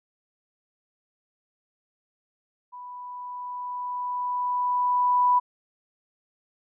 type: tone with level ramp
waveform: sine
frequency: 988 Hz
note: B5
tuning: in tune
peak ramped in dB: -38 to -16 dBFS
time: 2.72-5.4 s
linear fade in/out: 20 ms
effects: none